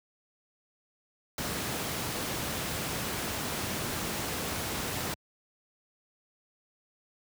pink noise, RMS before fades -33 dBFS, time 1.38-5.14 s, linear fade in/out 2 ms, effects high-pass 80 Hz 12 dB/octave

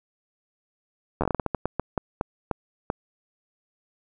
slowing click train, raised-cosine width 1 ms, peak -10 dBFS, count 16, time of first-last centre 1.21-2.901 s, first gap 11 ms, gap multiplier 1.29, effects none

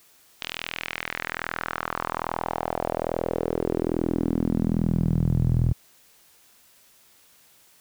sawtooth tone with band-pass filter sweep, 41.2 Hz, E1, in tune, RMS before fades -26 dBFS, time 0.41-5.73 s, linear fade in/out 10 ms, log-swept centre 3200 to 110 Hz, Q 2.5, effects white hiss -57 dBFS RMS until 7.8 s

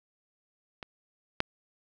clicks, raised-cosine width 0.3 ms, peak -23 / -9 dBFS, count 2, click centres 0.828 / 1.404 s, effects none

